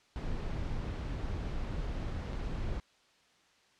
brown noise with dropouts, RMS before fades -36 dBFS, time 0.16-2.8 s, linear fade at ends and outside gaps 0 ms, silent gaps 2.328-2.332 s, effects white hiss -66 dBFS RMS until 3.79 s + low-pass 5000 Hz 12 dB/octave

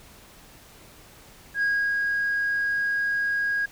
sine tone with ADSR envelope, 1640 Hz, G#6, 22 cents flat, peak -18 dBFS, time 1.54-3.66 s, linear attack 82 ms, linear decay 310 ms, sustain -3 dB, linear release 9 ms, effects tanh soft clip ceiling -19 dBFS + pink hiss -50 dBFS RMS until 3.71 s

